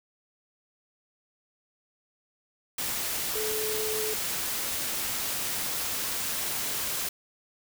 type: tone in noise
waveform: sine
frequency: 432.2 Hz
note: A4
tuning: 31 cents flat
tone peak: -31 dBFS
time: 3.35-4.14 s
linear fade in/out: 5 ms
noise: white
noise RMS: -31 dBFS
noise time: 2.78-7.09 s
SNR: -3 dB
effects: none